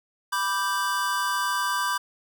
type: chord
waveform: square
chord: G major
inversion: first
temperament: equal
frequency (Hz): 987.8 / 1174.7 / 1568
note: B5 / D6 / G6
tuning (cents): 0 / 0 / 0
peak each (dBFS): -29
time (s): 0.32-1.98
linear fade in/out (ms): 10
effects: none